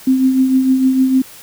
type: tone with tremolo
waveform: sine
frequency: 261.6 Hz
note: C4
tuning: in tune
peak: -7 dBFS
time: 0.07-1.22 s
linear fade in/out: 5 ms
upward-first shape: triangle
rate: 6.6 Hz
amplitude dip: 55%
effects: white hiss -38 dBFS RMS until 1.42 s